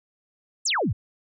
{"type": "exponential sweep", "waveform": "sine", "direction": "down", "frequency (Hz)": [8810, 78.6], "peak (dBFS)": -21, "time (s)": [0.65, 0.93], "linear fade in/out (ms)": 10, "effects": []}